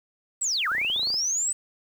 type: linear two-way sweep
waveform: sine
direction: down then up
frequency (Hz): 8140 to 1174.7 to 8140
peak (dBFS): -23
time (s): 0.41-1.53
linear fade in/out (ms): 10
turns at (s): 0.68
type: clicks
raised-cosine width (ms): 1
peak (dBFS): -28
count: 12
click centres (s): 0.717 / 0.75 / 0.782 / 0.815 / 0.848 / 0.9 / 0.962 / 0.995 / 1.031 / 1.072 / 1.103 / 1.142
effects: 8-bit